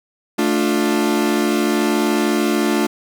40% pulse chord, D minor, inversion second, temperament equal with one note detuned, 220 / 293.7 / 354.1 Hz, A3 / D4 / F4, 0 / 0 / +24 cents, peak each -19 dBFS, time 0.38-2.87 s, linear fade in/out 10 ms, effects none

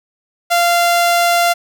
sawtooth tone, 692 Hz, F5, 16 cents flat, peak -7 dBFS, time 0.5-1.54 s, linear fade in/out 20 ms, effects none

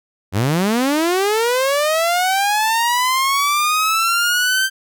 sawtooth linear sweep, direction up, 87.31 to 1568 Hz, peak -11 dBFS, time 0.32-4.7 s, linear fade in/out 50 ms, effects none

